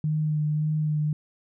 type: tone with vibrato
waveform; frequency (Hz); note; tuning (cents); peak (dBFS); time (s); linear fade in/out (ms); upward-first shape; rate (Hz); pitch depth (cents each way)
sine; 152.6; D#3; -33; -22; 0.04-1.13; 2; sine; 1.8; 19
effects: none